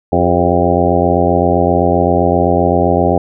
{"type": "harmonic tone with a mistuned harmonic", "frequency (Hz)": 87.7, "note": "F2", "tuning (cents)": 8, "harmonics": [1, 2, 3, 4, 5, 6, 7, 8, 9], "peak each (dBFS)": [-18, -18, -18, -18, -18, -18, -18, -18, -18], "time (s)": [0.12, 3.18], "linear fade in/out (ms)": 5, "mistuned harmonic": 5, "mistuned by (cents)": -62, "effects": []}